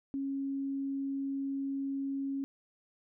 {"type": "tone", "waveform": "sine", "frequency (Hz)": 274.2, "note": "C#4", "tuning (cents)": -19, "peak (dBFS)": -32, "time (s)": [0.14, 2.44], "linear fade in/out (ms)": 0, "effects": []}